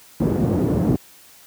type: band-pass noise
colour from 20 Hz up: pink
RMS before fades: -19 dBFS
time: 0.2-0.96 s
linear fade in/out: 2 ms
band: 110 to 330 Hz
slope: 12 dB/octave
effects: white hiss -48 dBFS RMS until 1.46 s + high-pass 60 Hz 12 dB/octave